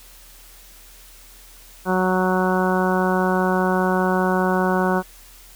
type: harmonic tone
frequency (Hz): 185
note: F#3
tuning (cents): 0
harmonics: 1 / 2 / 3 / 4 / 5 / 6 / 7 / 8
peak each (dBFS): -21 / -23 / -26 / -26 / -26 / -28 / -32 / -27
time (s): 1.85-5.03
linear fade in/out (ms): 50
effects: added 40 Hz sine -47 dBFS peak until 5.55 s + white hiss -47 dBFS RMS until 5.55 s